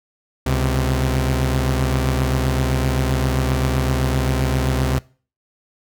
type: tone pair together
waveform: sawtooth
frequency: 68.49 / 129.3 Hz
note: C#2 / C3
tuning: -20 / -20 cents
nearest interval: major seventh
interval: 1100 cents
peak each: -16 dBFS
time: 0.46-4.99 s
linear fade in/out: 5 ms
effects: noise-tail reverb RT60 0.4 s tail -22 dB re dry